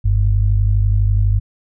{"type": "tone pair together", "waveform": "sine", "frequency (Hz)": [47.89, 100], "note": ["G1", "G2"], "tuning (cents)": [-40, 35], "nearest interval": "octave + minor second", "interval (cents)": 1275, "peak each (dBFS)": -14, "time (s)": [0.04, 1.4], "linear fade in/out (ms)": 20, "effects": []}